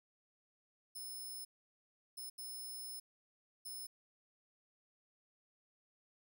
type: tone bursts at uneven times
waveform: 5% pulse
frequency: 5230 Hz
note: E8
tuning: 15 cents flat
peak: -39 dBFS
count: 4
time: 0.95-1.45 / 2.17-2.3 / 2.38-3 / 3.65-3.87 s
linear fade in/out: 10 ms
effects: none